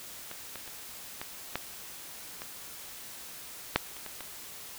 clicks, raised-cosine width 0.3 ms, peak -24 / -23 / -28 / -21 / -14 / -23 / -6 / -30 / -24 / -23 dBFS, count 10, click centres 0.314 / 0.557 / 0.677 / 1.215 / 1.556 / 2.419 / 3.76 / 3.967 / 4.063 / 4.207 s, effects white hiss -45 dBFS RMS until 4.78 s

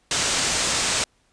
white low-pass noise, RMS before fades -23 dBFS, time 0.11-1.04 s, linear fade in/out 2 ms, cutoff 8700 Hz, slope 48 dB/octave, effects pink hiss -64 dBFS RMS until 1.32 s + resampled to 22050 Hz

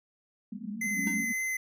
white band-pass noise, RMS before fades -38 dBFS, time 0.52-1.33 s, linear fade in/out 5 ms, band 200 to 230 Hz, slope 96 dB/octave
square tone with vibrato, 2049 Hz, C7, 37 cents flat, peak -30 dBFS, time 0.81-1.57 s, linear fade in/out 5 ms, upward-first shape triangle, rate 3.6 Hz, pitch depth 9 cents each way
sine chord, F# suspended second, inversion none, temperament equal, 185 / 207.7 / 277.2 Hz, F#3 / G#3 / C#4, 0 / 0 / 0 cents, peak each -37 dBFS, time 0.94-1.27 s, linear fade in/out 50 ms
square tone with exponential decay, 308.1 Hz, D#4, 17 cents flat, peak -35 dBFS, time 1.07-1.25 s, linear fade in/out 1 ms, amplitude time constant 37 ms
effects none

